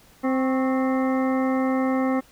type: harmonic tone with a mistuned harmonic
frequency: 261.6 Hz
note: C4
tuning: in tune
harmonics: 1 / 2 / 3 / 4 / 5 / 7 / 8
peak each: -21 / -27 / -31 / -33 / -35 / -38 / -39 dBFS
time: 0.23-2.21 s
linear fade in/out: 20 ms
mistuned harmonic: 4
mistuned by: +77 cents
effects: pink hiss -54 dBFS RMS until 2.31 s